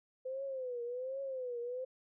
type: tone with vibrato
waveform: sine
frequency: 510 Hz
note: C5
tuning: 44 cents flat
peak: -37 dBFS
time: 0.25-1.85 s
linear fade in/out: 10 ms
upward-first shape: triangle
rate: 1.3 Hz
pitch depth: 140 cents each way
effects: none